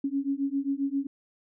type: beating tone pair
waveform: sine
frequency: 273.2 / 280.7 Hz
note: C#4 / C#4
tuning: -25 / +22 cents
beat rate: 7.5 Hz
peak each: -29 / -29 dBFS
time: 0.04-1.07 s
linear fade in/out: 5 ms
effects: none